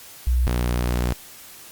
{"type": "tone pair in turn", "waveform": ["sine", "sawtooth"], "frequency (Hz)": [61.74, 60.54], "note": ["B1", "B1"], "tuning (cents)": [0, -34], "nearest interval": "unison", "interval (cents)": 34, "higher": "first", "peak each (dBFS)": -16, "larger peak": "neither", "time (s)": [[0.27, 0.47], [0.47, 1.13]], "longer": "second", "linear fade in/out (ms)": 0, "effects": ["white hiss -43 dBFS RMS until 1.71 s", "Opus 48 kbps"]}